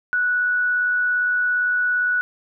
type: tone with amplitude modulation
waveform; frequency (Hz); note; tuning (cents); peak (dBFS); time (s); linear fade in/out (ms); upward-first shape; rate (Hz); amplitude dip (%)
sine; 1473; F#6; -8; -16; 0.13-2.21; 0; sine; 97.5; 25
effects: none